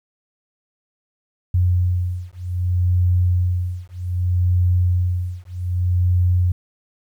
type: beating tone pair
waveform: sine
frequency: 89.3 / 89.94 Hz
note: F2 / F#2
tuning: +39 / -49 cents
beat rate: 0.64 Hz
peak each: -19 dBFS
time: 1.54-6.52 s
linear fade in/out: 5 ms
effects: 9-bit